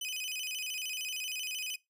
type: tone with vibrato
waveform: sawtooth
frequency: 2754 Hz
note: F7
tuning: 25 cents flat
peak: -32 dBFS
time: 0.01-1.76 s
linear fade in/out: 5 ms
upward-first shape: square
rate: 13 Hz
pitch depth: 160 cents each way
effects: noise-tail reverb RT60 0.2 s tail -21 dB re dry